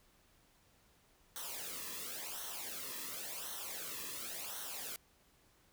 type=noise with flanger; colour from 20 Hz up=white; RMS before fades=-44 dBFS; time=1.36-4.96 s; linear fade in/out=0 ms; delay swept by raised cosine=0.41 to 1.37 ms; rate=0.93 Hz; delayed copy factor=-0.75; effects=pink hiss -69 dBFS RMS until 5.72 s